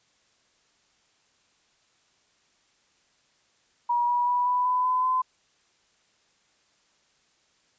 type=tone with pitch steps; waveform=sine; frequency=960 / 970 / 980.2 / 990.4 / 1000.8 / 1011.2 / 1021.8 Hz; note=B5 / B5 / B5 / B5 / B5 / B5 / C6; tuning=-49 / -31 / -13 / +5 / +23 / +41 / -41 cents; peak=-21 dBFS; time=3.89-5.22 s; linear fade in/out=10 ms; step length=190 ms; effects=white hiss -66 dBFS RMS until 7.78 s + resampled to 16000 Hz